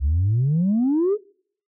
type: exponential sweep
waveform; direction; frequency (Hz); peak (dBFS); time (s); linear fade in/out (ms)
sine; up; 65.1 to 440; -15; 0-1.18; 50
effects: noise-tail reverb RT60 0.6 s tail -26 dB re dry + tanh soft clip ceiling -14 dBFS